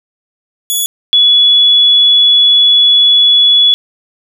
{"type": "tone pair in turn", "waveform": ["10% pulse", "sine"], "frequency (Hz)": [3402, 3402], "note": ["G#7", "G#7"], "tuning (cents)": [41, 41], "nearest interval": "unison", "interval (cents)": 0, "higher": "neither", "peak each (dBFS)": -4, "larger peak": "neither", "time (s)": [[0.7, 0.86], [1.13, 3.74]], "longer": "second", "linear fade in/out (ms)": 0, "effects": []}